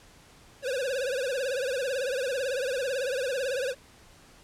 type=tone with vibrato; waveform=square; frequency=523.3 Hz; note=C5; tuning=in tune; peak=-28 dBFS; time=0.62-3.75 s; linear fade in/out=50 ms; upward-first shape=triangle; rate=18 Hz; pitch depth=160 cents each way; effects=pink hiss -55 dBFS RMS until 4.43 s + low-pass 10000 Hz 12 dB/octave